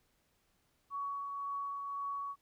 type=tone with tremolo; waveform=sine; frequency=1123 Hz; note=C#6; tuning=22 cents sharp; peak=-35 dBFS; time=0.9-2.36 s; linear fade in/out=50 ms; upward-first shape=triangle; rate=1.9 Hz; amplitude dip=35%; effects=pink hiss -75 dBFS RMS until 2.41 s